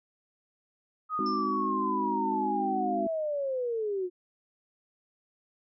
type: linear sweep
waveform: sine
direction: down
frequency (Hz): 1262 to 351.3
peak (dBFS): -28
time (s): 1.09-4.1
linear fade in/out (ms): 50
type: chord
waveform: sine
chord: Ab dominant seventh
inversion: none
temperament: equal with one note detuned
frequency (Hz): 207.7 / 261.6 / 311.1 / 372.1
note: Ab3 / C4 / Eb4 / Gb4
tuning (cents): 0 / 0 / 0 / +10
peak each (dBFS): -35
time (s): 1.19-3.07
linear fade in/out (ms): 2
type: tone with exponential decay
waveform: sine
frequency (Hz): 5300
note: E8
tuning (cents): +9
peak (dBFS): -37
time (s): 1.26-1.69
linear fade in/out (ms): 2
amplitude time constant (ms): 93
effects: none